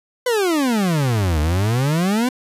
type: exponential two-way sweep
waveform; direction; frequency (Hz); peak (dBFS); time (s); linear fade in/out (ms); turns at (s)
40% pulse; down then up; 513 to 73.42 to 259.8; -15; 0.26-2.29; 5; 1.4
effects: resampled to 32000 Hz